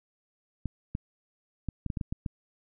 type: clicks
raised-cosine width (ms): 5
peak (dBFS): -19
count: 9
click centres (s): 0.657 / 0.951 / 1.687 / 1.863 / 1.902 / 1.972 / 2.012 / 2.125 / 2.262
effects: none